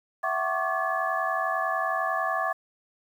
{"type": "tone cluster", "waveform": "sine", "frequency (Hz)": [662, 751, 1102, 1173, 1712], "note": ["E5", "F#5", "C#6", "D6", "A6"], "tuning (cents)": [7, 26, -11, -2, -48], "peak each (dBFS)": -31, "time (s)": [0.23, 2.53], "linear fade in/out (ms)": 10, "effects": ["9-bit"]}